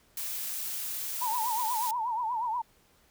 blue noise, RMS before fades -35 dBFS, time 0.17-1.91 s, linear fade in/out 2 ms
sine tone with vibrato, 930 Hz, A#5, 4 cents flat, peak -28 dBFS, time 1.21-2.62 s, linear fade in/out 10 ms, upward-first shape triangle, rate 8.3 Hz, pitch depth 150 cents each way
effects pink hiss -64 dBFS RMS until 3.1 s

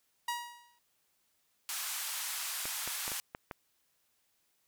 sawtooth tone with exponential decay, 956 Hz, A#5, 43 cents sharp, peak -27 dBFS, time 0.28-0.79 s, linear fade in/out 5 ms, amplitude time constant 110 ms
white band-pass noise, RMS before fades -38 dBFS, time 1.69-3.2 s, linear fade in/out 0 ms, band 840 to 14000 Hz, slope 24 dB/octave
clicks, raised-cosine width 0.5 ms, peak -24 dBFS, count 6, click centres 2.655 / 2.876 / 3.079 / 3.118 / 3.349 / 3.512 s
effects white hiss -75 dBFS RMS until 4.67 s

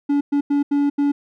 triangle tone bursts at uneven times, 285.8 Hz, D4, 47 cents flat, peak -13 dBFS, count 5, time 0.09-0.21 / 0.32-0.41 / 0.5-0.63 / 0.71-0.9 / 0.98-1.12 s, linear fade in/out 10 ms, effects none

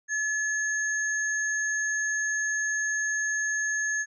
sine tone pair together, 1715 / 6475 Hz, A6 / G#8, -45 / -45 cents, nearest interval octave + major seventh, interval 2300 cents, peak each -26 / -32 dBFS, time 0.08-4.06 s, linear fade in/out 50 ms, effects none

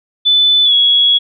sine tone with pitch glide, 3500 to 3346 Hz, A7 to G#7, -10 to +12 cents, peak -7 dBFS, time 0.25-1.19 s, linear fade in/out 20 ms, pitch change -78 cents, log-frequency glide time 0.64-0.73 s, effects none

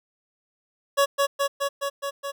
25% pulse tone with echo, 560 Hz, C#5, 18 cents sharp, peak -13 dBFS, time 0.97-1.06 s, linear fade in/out 20 ms, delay 210 ms, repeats 6, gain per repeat -2 dB, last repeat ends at 2.32 s, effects none

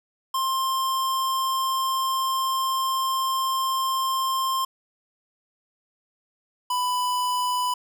square tone pair in turn, 1056 / 994.6 Hz, C6 / B5, +16 / +12 cents, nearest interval minor second, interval 104 cents, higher first, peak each -23 dBFS, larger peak neither, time 0.34-4.65 / 6.7-7.74 s, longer first, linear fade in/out 5 ms, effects none

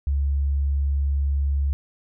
sine tone, 70 Hz, C#2, 18 cents sharp, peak -19 dBFS, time 0.07-1.73 s, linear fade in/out 0 ms, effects none

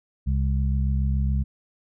harmonic tone, 67.1 Hz, C2, 44 cents sharp, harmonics 1 / 2 / 3, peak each -21 / -27 / -31 dBFS, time 0.26-1.44 s, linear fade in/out 20 ms, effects none

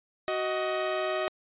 sawtooth tone pair together, 372.8 / 627 Hz, F#4 / D#5, +13 / +13 cents, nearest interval major sixth, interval 900 cents, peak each -28 / -25 dBFS, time 0.28-1.28 s, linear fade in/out 0 ms, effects resampled to 8000 Hz

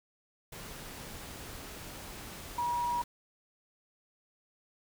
sine tone in noise, 960 Hz, B5, 49 cents flat, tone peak -29 dBFS, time 2.58-3.02 s, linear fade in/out 5 ms, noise pink, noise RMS -45 dBFS, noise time 0.52-3.04 s, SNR +13 dB, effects none

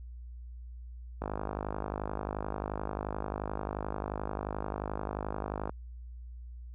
click train, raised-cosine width 1 ms, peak -20 dBFS, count 231, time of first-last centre 1.22-5.695 s, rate 51.4 Hz, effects added 60 Hz sine -42 dBFS peak until 6.74 s

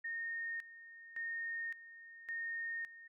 sine tone with tremolo, 1841 Hz, A#6, 22 cents flat, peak -38 dBFS, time 0.04-3.08 s, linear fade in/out 10 ms, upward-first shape square, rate 0.89 Hz, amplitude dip 80%, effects none

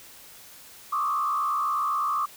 sine tone with frequency modulation, 1175 Hz, D6, 1 cent sharp, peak -23 dBFS, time 0.92-2.26 s, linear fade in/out 10 ms, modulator 68 Hz, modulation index 1.2, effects white hiss -48 dBFS RMS until 2.36 s

